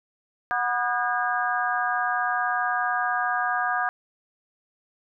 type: harmonic tone with a mistuned harmonic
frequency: 244.6 Hz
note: B3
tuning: 16 cents flat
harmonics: 3 / 4 / 5 / 6 / 7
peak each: -27 / -32 / -28 / -34 / -27 dBFS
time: 0.51-3.89 s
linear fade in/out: 0 ms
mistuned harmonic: 7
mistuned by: -87 cents
effects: none